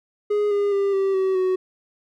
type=tone with pitch steps; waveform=triangle; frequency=415.3 / 406.3 / 397.5 / 388.8 / 380.4 / 372.1 Hz; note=G#4 / G#4 / G4 / G4 / F#4 / F#4; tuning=0 / -38 / +24 / -14 / +48 / +10 cents; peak=-16 dBFS; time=0.3-1.56 s; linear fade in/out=10 ms; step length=210 ms; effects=none